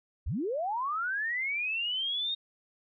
sine linear sweep, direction up, 41.2 to 3729 Hz, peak -29 dBFS, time 0.26-2.35 s, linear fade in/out 10 ms, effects none

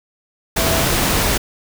sine tone in noise, 659.3 Hz, E5, in tune, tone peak -23 dBFS, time 0.57-0.84 s, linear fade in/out 10 ms, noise pink, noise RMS -17 dBFS, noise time 0.56-1.38 s, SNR -9 dB, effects none

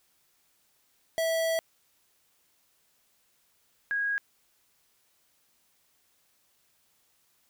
square / sine tone pair in turn, 654 / 1643.9 Hz, E5 / G#6, -14 / -18 cents, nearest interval octave + major third, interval 1596 cents, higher second, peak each -26 dBFS, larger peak neither, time 1.18-1.59 / 3.91-4.18 s, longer first, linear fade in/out 0 ms, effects white hiss -69 dBFS RMS until 7.49 s

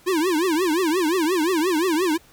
square tone with vibrato, 339.7 Hz, F4, 48 cents flat, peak -19 dBFS, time 0.06-2.18 s, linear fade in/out 20 ms, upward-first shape triangle, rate 5.7 Hz, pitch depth 250 cents each way, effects pink hiss -53 dBFS RMS until 2.32 s

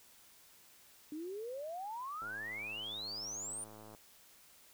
sine exponential sweep, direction up, 293.7 to 9397 Hz, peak -40 dBFS, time 1.12-3.64 s, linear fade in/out 2 ms
click train, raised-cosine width 1 ms, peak -40 dBFS, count 186, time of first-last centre 2.22-3.949 s, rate 107 Hz
effects white hiss -62 dBFS RMS until 4.73 s

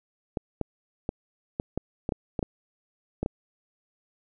clicks, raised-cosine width 2 ms, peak -14 dBFS, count 11, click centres 0.372 / 0.613 / 1.091 / 1.599 / 1.776 / 2.091 / 2.122 / 2.392 / 2.428 / 3.23 / 3.261 s, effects none

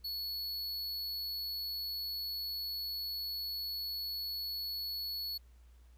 square tone, 4400 Hz, C#8, 14 cents flat, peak -37 dBFS, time 0.04-5.38 s, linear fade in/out 10 ms, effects added 60 Hz sine -56 dBFS peak until 5.97 s + pink hiss -72 dBFS RMS until 5.97 s

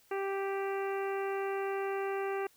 harmonic tone, 392 Hz, G4, in tune, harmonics 1 / 2 / 3 / 4 / 5 / 6 / 7, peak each -33 / -39 / -43 / -45 / -47 / -49 / -50 dBFS, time 0.11-2.47 s, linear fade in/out 5 ms, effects white hiss -65 dBFS RMS until 2.56 s

